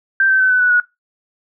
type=tone with pitch steps; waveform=sine; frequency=1568 / 1545.5 / 1523.4 / 1501.5 / 1480 / 1458.8 Hz; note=G6 / G6 / G6 / F#6 / F#6 / F#6; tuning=0 / -25 / -50 / +25 / 0 / -25 cents; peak=-10 dBFS; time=0.2-0.8 s; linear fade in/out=2 ms; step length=100 ms; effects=noise-tail reverb RT60 0.2 s tail -20 dB re dry